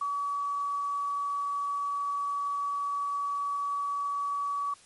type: tone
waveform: sine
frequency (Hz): 1139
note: C#6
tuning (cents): +47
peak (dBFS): -28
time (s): 0.01-4.74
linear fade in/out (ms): 5
effects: white hiss -56 dBFS RMS until 4.85 s + MP3 48 kbps

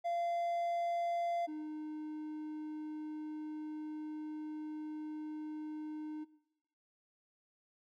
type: tone pair in turn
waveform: triangle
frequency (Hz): 688 / 306.5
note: F5 / D#4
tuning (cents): -26 / -26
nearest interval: octave + major second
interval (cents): 1400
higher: first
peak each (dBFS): -31 / -38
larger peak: first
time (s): 0.04-1.47 / 1.47-6.25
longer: second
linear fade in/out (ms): 20
effects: noise-tail reverb RT60 0.8 s tail -18 dB re dry

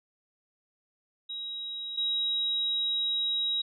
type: tone pair in turn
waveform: sine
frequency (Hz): 3825 / 3825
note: A#7 / A#7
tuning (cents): +44 / +44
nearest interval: unison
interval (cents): 0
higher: neither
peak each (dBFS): -34 / -26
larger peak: second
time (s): 1.29-1.97 / 1.97-3.62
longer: second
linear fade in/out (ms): 10
effects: none

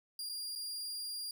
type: tone with dropouts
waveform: sawtooth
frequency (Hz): 4807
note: D8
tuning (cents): +39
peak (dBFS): -36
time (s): 0.19-1.31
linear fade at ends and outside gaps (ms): 2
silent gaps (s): 0.291-0.295 / 0.553-0.558
effects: none

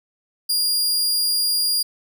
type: tone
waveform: sawtooth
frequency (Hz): 4827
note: D8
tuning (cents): +47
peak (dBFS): -15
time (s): 0.49-1.83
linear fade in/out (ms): 10
effects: none

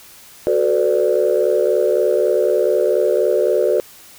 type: chord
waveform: sine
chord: B minor seventh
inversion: second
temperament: equal with one note detuned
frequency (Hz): 370 / 440 / 504 / 587.3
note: F#4 / A4 / B4 / D5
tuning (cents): 0 / 0 / +35 / 0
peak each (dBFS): -18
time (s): 0.47-3.8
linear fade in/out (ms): 0
effects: tanh soft clip ceiling -5 dBFS + white hiss -43 dBFS RMS until 4.18 s

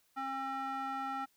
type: tone with band-pass filter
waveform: square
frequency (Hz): 268.5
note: C4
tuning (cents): +45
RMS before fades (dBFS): -38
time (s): 0.16-1.26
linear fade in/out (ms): 20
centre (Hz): 1100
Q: 8.4
effects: white hiss -72 dBFS RMS until 1.36 s

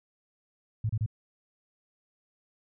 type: tone bursts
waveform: sine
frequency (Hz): 108.9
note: A2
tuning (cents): -17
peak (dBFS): -25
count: 3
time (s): 0.84-1.062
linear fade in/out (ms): 5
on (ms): 54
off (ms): 30
effects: none

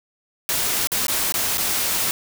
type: noise with dropouts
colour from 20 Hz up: white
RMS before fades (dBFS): -22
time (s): 0.49-2.11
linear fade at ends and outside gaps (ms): 1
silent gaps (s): 0.872-0.918 / 1.068-1.082 / 1.322-1.34 / 1.573-1.58
effects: none

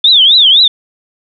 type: tone with vibrato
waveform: sine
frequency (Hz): 3470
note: A7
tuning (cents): -25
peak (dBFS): -3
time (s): 0.04-0.68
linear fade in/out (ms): 5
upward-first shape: triangle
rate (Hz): 3.9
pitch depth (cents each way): 270
effects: none

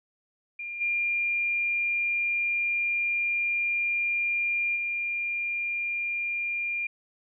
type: tone with level steps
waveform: sine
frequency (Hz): 2400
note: D7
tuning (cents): +37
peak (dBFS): -33 / -24 / -27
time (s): 0.59-6.87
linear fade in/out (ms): 5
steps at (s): 0.8 / 4.75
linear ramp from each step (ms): 20
effects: none

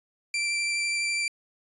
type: tone with vibrato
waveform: sawtooth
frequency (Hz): 2349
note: D7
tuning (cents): 0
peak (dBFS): -22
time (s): 0.34-1.28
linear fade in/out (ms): 2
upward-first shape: sine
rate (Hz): 12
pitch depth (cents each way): 10
effects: resampled to 24000 Hz

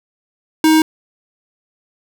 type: tone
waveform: square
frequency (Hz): 315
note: D#4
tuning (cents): +21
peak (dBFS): -9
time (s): 0.64-0.82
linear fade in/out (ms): 2
effects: none

